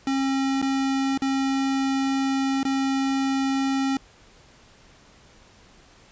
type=tone with dropouts; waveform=square; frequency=269.8 Hz; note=C#4; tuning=47 cents flat; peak=-22 dBFS; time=0.07-3.97 s; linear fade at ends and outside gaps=2 ms; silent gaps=0.617-0.625 / 1.176-1.22 / 2.631-2.651 s; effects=pink hiss -53 dBFS RMS until 6.11 s + resampled to 16000 Hz

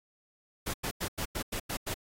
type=noise bursts; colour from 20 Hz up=pink; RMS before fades=-34 dBFS; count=8; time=0.66-1.943 s; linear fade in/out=10 ms; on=79 ms; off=93 ms; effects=AAC 48 kbps

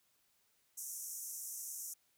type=band-pass noise; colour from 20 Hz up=pink; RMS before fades=-45 dBFS; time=0.77-1.94 s; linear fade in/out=10 ms; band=5700 to 15000 Hz; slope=96 dB/octave; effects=white hiss -75 dBFS RMS until 2.17 s

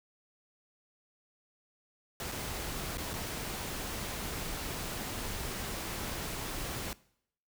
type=noise with dropouts; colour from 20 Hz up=pink; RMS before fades=-38 dBFS; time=2.2-6.93 s; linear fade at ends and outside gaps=1 ms; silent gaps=2.316-2.32 / 2.972-2.981 / 3.134-3.138 s; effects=noise-tail reverb RT60 0.7 s tail -21 dB re dry

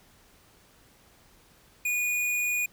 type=tone; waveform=square; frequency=2454 Hz; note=D#7; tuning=25 cents flat; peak=-26 dBFS; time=1.85-2.66 s; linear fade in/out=5 ms; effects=pink hiss -59 dBFS RMS until 2.72 s

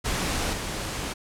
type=noise with level steps; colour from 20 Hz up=pink; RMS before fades=-27 / -31 dBFS; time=0.04-1.14 s; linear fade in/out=20 ms; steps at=0.53 s; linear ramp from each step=2 ms; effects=low-pass 10000 Hz 12 dB/octave

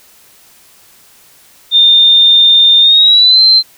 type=tone with pitch glide; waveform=sine; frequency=3621 to 4112 Hz; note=A7 to C8; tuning=+49 to -31 cents; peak=-3 dBFS; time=1.71-3.63 s; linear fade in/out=50 ms; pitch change=+220 cents; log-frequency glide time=2.8-3.41 s; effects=white hiss -44 dBFS RMS until 3.77 s

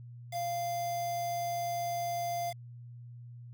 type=tone with quantisation; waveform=triangle; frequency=693 Hz; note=F5; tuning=14 cents flat; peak=-30 dBFS; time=0.31-2.54 s; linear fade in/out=50 ms; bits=7; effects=added 120 Hz sine -45 dBFS peak until 3.53 s

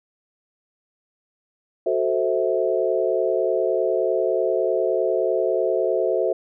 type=chord; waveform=sine; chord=F# half-diminished seventh; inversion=none; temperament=equal with one note detuned; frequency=370 / 440 / 523.3 / 652.4 Hz; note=F#4 / A4 / C5 / E5; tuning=0 / 0 / 0 / -18 cents; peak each=-24 dBFS; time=1.86-6.33 s; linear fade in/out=5 ms; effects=none

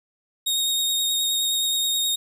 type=tone with vibrato; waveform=sawtooth; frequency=3729 Hz; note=A#7; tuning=in tune; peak=-18 dBFS; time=0.46-2.16 s; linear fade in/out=10 ms; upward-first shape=sine; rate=9.5 Hz; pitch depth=18 cents each way; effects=10-bit

